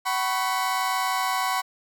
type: chord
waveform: 35% pulse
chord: F# suspended fourth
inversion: none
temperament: equal with one note detuned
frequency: 755.1 / 987.8 / 1108.7 Hz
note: F#5 / B5 / C#6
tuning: +35 / 0 / 0 cents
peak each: -26 dBFS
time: 0.05-1.62 s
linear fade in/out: 20 ms
effects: none